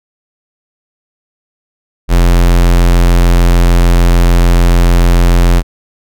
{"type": "tone", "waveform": "square", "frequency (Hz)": 43.39, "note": "F1", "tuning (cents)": -10, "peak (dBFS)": -5, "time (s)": [2.08, 5.63], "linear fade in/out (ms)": 50, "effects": []}